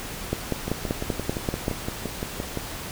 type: two click trains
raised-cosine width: 2 ms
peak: -10 / -14 dBFS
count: 8 / 12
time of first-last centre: 0.33-1.681 / 0.68-2.573 s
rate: 5.18 / 5.81 Hz
effects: pink hiss -35 dBFS RMS until 2.91 s